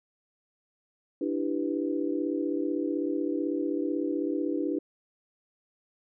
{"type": "chord", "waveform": "sine", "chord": "E minor seventh", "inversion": "third", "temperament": "equal", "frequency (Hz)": [293.7, 329.6, 392, 493.9], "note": ["D4", "E4", "G4", "B4"], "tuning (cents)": [0, 0, 0, 0], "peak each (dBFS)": [-30, -31, -34, -36], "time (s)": [1.21, 4.79], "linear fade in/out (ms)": 5, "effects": []}